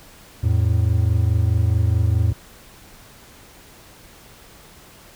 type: tone pair together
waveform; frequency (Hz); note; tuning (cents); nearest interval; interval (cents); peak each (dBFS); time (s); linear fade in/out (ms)
triangle; 84.38 / 109.1; E2 / A2; +41 / -14; major third; 445; -16; 0.43-2.33; 10
effects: pink hiss -46 dBFS RMS until 5.15 s